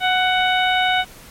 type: harmonic tone with a mistuned harmonic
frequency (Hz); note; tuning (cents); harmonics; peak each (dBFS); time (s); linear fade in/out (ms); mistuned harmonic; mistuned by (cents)
744; F#5; +9; 1 / 2 / 3 / 4 / 5; -18 / -21 / -23 / -24 / -25; 0-1.05; 50; 1; -16
effects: pink hiss -42 dBFS RMS until 1.3 s + MP3 64 kbps